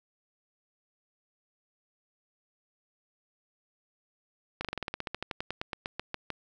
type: slowing click train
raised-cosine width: 0.3 ms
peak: -17 dBFS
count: 21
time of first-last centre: 4.61-6.303 s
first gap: 37 ms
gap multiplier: 1.08
effects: none